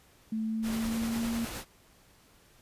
sine tone with pitch glide, 220 to 230.9 Hz, A3 to A#3, 0 to -16 cents, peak -29 dBFS, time 0.32-1.45 s, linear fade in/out 5 ms, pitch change +84 cents, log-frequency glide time 0.44-1.23 s
pink noise with tremolo, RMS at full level -38 dBFS, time 0.62-1.65 s, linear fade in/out 50 ms, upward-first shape sine, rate 9.8 Hz, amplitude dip 25%
effects pink hiss -61 dBFS RMS until 2.61 s + resampled to 32000 Hz

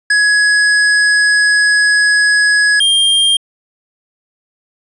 square tone pair in turn, 1677 / 3202 Hz, G#6 / G7, +16 / +36 cents, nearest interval major seventh, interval 1120 cents, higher second, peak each -9 dBFS, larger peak neither, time 0.1-2.8 / 2.8-3.37 s, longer first, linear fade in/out 5 ms, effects resampled to 24000 Hz + 8-bit

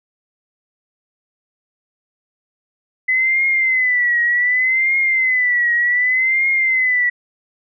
sine tone with vibrato, 2015 Hz, B6, 34 cents sharp, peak -13 dBFS, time 3.08-7.1 s, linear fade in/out 10 ms, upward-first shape triangle, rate 0.66 Hz, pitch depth 110 cents each way, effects none

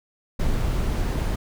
brown noise, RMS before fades -23 dBFS, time 0.39-1.36 s, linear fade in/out 10 ms, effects none

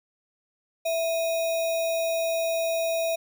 sine tone with sample-and-hold, 659.3 Hz, E5, in tune, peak -23 dBFS, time 0.85-3.16 s, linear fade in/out 10 ms, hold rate 3150 Hz, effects none

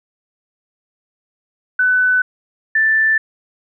sine tone pair in turn, 1500 / 1765.8 Hz, F#6 / A6, +23 / +6 cents, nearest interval minor third, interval 283 cents, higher second, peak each -11 dBFS, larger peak neither, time 1.79-2.22 / 2.75-3.18 s, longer neither, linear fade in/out 5 ms, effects none

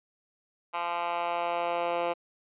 10% pulse tone with high-pass filter sweep, 172.3 Hz, F3, 23 cents flat, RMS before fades -30 dBFS, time 0.73-2.14 s, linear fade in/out 20 ms, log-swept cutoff 950 to 480 Hz, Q 1.7, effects resampled to 8000 Hz

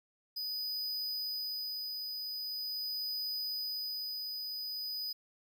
square tone with tremolo, 4978 Hz, D#8, in tune, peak -35 dBFS, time 0.36-5.13 s, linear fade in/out 10 ms, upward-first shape sine, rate 0.43 Hz, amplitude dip 30%, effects 12-bit

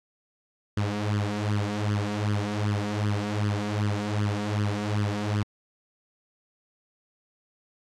sawtooth tone with flanger, 103.83 Hz, G#2, in tune, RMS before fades -27 dBFS, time 0.77-5.43 s, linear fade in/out 5 ms, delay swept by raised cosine 0.62 to 4.32 ms, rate 2.6 Hz, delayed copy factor +0.75, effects low-pass 6000 Hz 12 dB/octave + AAC 64 kbps

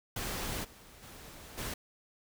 pink noise with level steps, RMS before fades -37 / -55 / -50 / -38 dBFS, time 0.16-1.74 s, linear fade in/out 5 ms, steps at 0.63 / 1.02 / 1.57 s, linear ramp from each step 20 ms, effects none

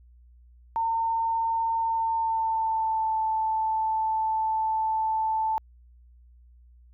sine tone with pitch glide, 908 to 880.1 Hz, A#5 to A5, -46 to 0 cents, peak -23 dBFS, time 0.76-5.58 s, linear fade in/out 0 ms, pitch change -54 cents, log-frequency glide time 1.79-3.18 s, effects added 60 Hz sine -51 dBFS peak until 6.93 s

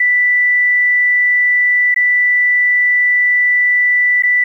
sine tone with dropouts, 1975.5 Hz, B6, in tune, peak -9 dBFS, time 0-4.44 s, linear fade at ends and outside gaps 5 ms, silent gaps 1.944-1.961 / 4.224-4.234 s, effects 8-bit

